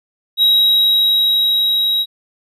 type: tone with level ramp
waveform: triangle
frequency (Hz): 3833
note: A#7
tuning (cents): +47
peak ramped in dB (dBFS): -7 to -12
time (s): 0.37-2.06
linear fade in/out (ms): 50
effects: resampled to 32000 Hz